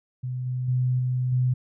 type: tone with level steps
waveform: sine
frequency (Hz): 126.5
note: B2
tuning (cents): +42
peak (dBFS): -27 / -25 / -20 / -22 / -19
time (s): 0.23-1.54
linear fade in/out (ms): 10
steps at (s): 0.46 / 0.68 / 0.99 / 1.32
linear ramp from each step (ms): 5
effects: none